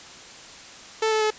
sawtooth tone with pitch steps, 440.6 / 435.3 / 430 Hz, A4 / A4 / A4, +2 / -19 / -40 cents, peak -16 dBFS, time 1.02-1.305 s, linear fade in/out 5 ms, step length 95 ms, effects white hiss -43 dBFS RMS until 1.38 s + resampled to 16000 Hz

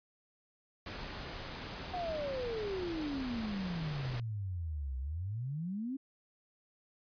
pink noise, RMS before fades -43 dBFS, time 0.86-4.2 s, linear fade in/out 2 ms
sine exponential two-way sweep, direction down then up, 740 to 63 to 278.5 Hz, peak -35 dBFS, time 1.93-5.97 s, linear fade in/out 10 ms, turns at 4.98 s
effects resampled to 11025 Hz

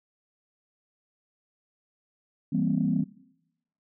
sine chord, C dominant seventh, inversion first, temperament equal with one note detuned, 164.81 / 196 / 234.4 / 261.6 Hz, E3 / G3 / Bb3 / C4, 0 / 0 / +10 / 0 cents, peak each -28 dBFS, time 2.52-3.04 s, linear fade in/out 10 ms, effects noise-tail reverb RT60 0.8 s tail -19 dB re dry + tanh soft clip ceiling -13 dBFS

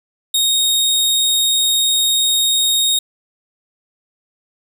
sawtooth tone, 3729 Hz, A#7, in tune, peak -10 dBFS, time 0.34-2.99 s, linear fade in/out 5 ms, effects none

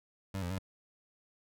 25% pulse tone with pitch steps, 96.7 / 87.7 / 95.5 Hz, G2 / F2 / G2, -23 / +8 / -45 cents, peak -31 dBFS, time 0.34-0.586 s, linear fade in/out 5 ms, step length 82 ms, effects none

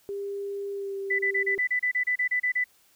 sine tone with pitch glide, 400 to 392.7 Hz, G4 to G4, +35 to +3 cents, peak -30 dBFS, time 0.09-1.58 s, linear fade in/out 0 ms, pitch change -32 cents, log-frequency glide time 0.72-0.96 s
sine tone bursts, 1992 Hz, B6, 14 cents sharp, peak -22 dBFS, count 13, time 1.1-2.642 s, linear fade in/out 10 ms, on 90 ms, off 31 ms
effects white hiss -62 dBFS RMS until 2.95 s

